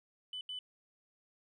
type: tone bursts at uneven times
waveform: sine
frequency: 3000 Hz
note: F#7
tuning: 23 cents sharp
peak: -38 dBFS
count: 2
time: 0.33-0.41 / 0.49-0.59 s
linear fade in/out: 2 ms
effects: tanh soft clip ceiling -35 dBFS